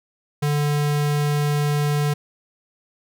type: tone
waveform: square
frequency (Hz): 146.83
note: D3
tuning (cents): 0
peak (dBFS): -19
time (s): 0.42-2.14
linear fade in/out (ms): 10
effects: none